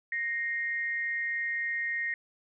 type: tone pair together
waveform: sine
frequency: 1864.7 / 2108 Hz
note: A#6 / C7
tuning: 0 / +12 cents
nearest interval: major second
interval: 212 cents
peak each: -30 / -35 dBFS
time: 0.12-2.14 s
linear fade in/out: 2 ms
effects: none